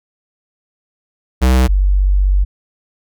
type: tone pair in turn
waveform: square / sine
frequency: 63.9 / 47.87 Hz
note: C2 / G1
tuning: -40 / -40 cents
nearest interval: perfect fourth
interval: 500 cents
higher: first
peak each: -9 dBFS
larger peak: neither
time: 1.41-1.68 / 1.68-2.45 s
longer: second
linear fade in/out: 20 ms
effects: none